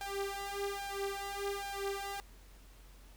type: tone with flanger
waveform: sawtooth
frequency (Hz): 398.2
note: G4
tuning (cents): +27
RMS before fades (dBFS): -39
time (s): 0.01-2.2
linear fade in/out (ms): 0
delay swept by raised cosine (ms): 1.2 to 4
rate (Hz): 1.2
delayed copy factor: +1
effects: added 46 Hz sine -54 dBFS peak until 3.16 s + pink hiss -62 dBFS RMS until 3.16 s